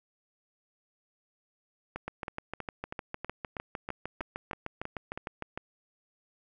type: two click trains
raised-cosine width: 0.5 ms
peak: -21 / -20 dBFS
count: 11 / 24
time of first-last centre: 1.96-5.175 / 2.08-5.575 s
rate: 3.11 / 6.58 Hz
effects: none